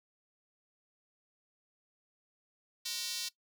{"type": "tone with high-pass filter", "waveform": "square", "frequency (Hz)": 207.7, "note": "G#3", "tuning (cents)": 0, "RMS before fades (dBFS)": -38, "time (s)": [2.85, 3.29], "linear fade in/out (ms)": 10, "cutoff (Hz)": 4200, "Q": 2.1, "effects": ["noise-tail reverb RT60 0.1 s tail -18 dB re dry"]}